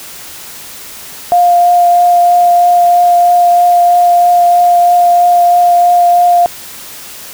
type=tone with vibrato; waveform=sine; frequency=703 Hz; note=F5; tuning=11 cents sharp; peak=-4 dBFS; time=1.32-6.46 s; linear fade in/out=0 ms; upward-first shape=triangle; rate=3.1 Hz; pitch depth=11 cents each way; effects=white hiss -29 dBFS RMS until 7.33 s